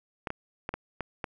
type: clicks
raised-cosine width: 0.5 ms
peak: -17 dBFS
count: 6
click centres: 0.272 / 0.304 / 0.691 / 0.74 / 1.007 / 1.242 s
effects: none